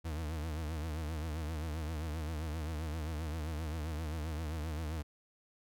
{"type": "tone with vibrato", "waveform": "40% pulse", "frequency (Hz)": 78.3, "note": "D#2", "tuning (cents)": 11, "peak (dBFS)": -35, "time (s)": [0.04, 5.03], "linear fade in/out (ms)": 20, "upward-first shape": "triangle", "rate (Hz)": 7.6, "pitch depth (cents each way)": 120, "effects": []}